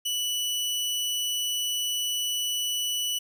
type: tone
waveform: sawtooth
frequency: 2960 Hz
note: F#7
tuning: in tune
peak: -23 dBFS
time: 0.05-3.19 s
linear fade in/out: 10 ms
effects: none